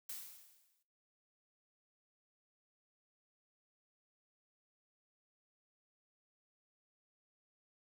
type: noise with exponential decay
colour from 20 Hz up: blue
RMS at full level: -43 dBFS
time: 0.09-0.83 s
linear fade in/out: 5 ms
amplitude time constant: 160 ms
effects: noise-tail reverb RT60 0.4 s tail -17 dB re dry